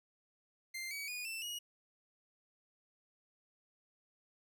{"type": "tone with pitch steps", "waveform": "sawtooth", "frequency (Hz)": [2093, 2269, 2460, 2668, 2892], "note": ["C7", "C#7", "D#7", "E7", "F#7"], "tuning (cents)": [0, 40, -20, 20, -40], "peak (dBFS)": -37, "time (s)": [0.74, 1.59], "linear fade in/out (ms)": 10, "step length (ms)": 170, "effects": []}